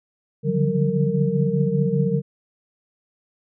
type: tone cluster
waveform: sine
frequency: 143 / 148.1 / 176.1 / 191.3 / 459.7 Hz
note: D3 / D3 / F3 / G3 / A#4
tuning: -46 / +15 / +15 / -42 / -24 cents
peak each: -24 dBFS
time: 0.43-2.22 s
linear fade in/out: 50 ms
effects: none